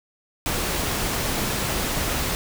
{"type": "noise", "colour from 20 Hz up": "pink", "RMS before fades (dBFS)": -25, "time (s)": [0.46, 2.35], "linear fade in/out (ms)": 0, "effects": []}